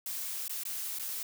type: noise with dropouts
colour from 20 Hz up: blue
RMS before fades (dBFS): -37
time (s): 0.06-1.23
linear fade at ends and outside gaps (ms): 2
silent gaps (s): 0.481-0.495 / 0.635-0.652 / 0.987-0.995
effects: none